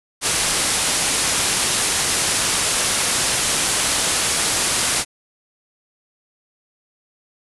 white low-pass noise, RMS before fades -20 dBFS, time 0.21-5.05 s, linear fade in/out 50 ms, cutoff 11000 Hz, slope 96 dB/octave, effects none

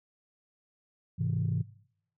sine chord, Ab augmented, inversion none, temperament just, 103.83 / 129.78 / 162.23 Hz, Ab2 / C3 / E3, 0 / -14 / -27 cents, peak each -31 dBFS, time 1.18-1.63 s, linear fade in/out 20 ms, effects noise-tail reverb RT60 0.7 s tail -20 dB re dry + tanh soft clip ceiling -20 dBFS

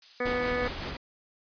violet noise, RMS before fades -39 dBFS, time 0.02-0.59 s, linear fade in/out 2 ms
harmonic tone, 246.9 Hz, B3, in tune, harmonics 1 / 2 / 3 / 4 / 5 / 6 / 7 / 8 / 9, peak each -36 / -29 / -40 / -44 / -37 / -44 / -36 / -42 / -38 dBFS, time 0.2-0.68 s, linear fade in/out 5 ms
pink noise with tremolo, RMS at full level -34 dBFS, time 0.25-0.97 s, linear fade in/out 5 ms, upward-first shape sine, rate 5.4 Hz, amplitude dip 35%
effects resampled to 11025 Hz

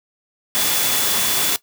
sine tone in noise, 3446 Hz, A7, 37 cents flat, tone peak -27 dBFS, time 0.55-1.56 s, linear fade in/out 0 ms, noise white, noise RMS -19 dBFS, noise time 0.55-1.56 s, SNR -11 dB, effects noise-tail reverb RT60 0.1 s tail -17 dB re dry + high-pass 100 Hz 12 dB/octave

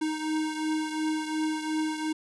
square beating tone pair, 311.1 / 313.9 Hz, D#4 / D#4, 0 / +15 cents, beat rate 2.8 Hz, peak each -29 / -35 dBFS, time 0.01-2.13 s, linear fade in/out 10 ms, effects resampled to 24000 Hz

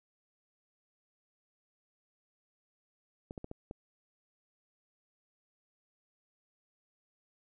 clicks, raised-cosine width 2 ms, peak -28 dBFS, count 5, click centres 3.309 / 3.378 / 3.444 / 3.514 / 3.711 s, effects none

